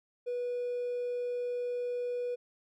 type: tone with hard clipping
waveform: triangle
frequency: 488.8 Hz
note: B4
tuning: 18 cents flat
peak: -32 dBFS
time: 0.26-2.36 s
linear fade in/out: 20 ms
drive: 4 dB
effects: none